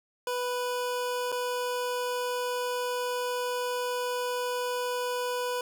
25% pulse tone with dropouts, 493.9 Hz, B4, in tune, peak -25 dBFS, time 0.27-5.61 s, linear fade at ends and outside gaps 2 ms, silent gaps 1.319-1.324 s, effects none

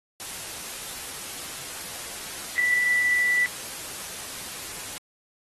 sine tone in noise, 1971 Hz, B6, 4 cents flat, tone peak -19 dBFS, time 2.58-3.46 s, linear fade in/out 0 ms, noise white, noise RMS -36 dBFS, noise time 0.2-4.98 s, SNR +14 dB, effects AAC 32 kbps

